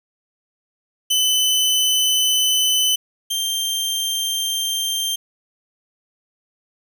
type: tone pair in turn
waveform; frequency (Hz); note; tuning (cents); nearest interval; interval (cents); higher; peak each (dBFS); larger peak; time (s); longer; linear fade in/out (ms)
sawtooth; 3023 / 3163; F#7 / G7; +36 / +15; minor second; 79; second; -12 / -17; first; 1.1-2.96 / 3.3-5.16; neither; 10
effects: 9-bit